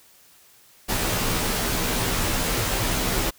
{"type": "noise with comb filter", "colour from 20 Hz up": "pink", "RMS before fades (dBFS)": -24, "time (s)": [0.88, 3.31], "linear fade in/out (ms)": 20, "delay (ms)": 14, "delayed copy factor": -0.95, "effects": ["white hiss -54 dBFS RMS until 3.38 s"]}